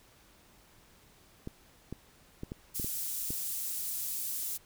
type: clicks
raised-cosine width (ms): 3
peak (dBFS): -25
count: 7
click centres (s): 1.474 / 1.926 / 2.434 / 2.519 / 2.798 / 2.845 / 3.305
type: high-pass noise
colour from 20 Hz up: pink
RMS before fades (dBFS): -36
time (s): 2.74-4.58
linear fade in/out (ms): 20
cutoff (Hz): 10000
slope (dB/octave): 12
effects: pink hiss -61 dBFS RMS until 4.65 s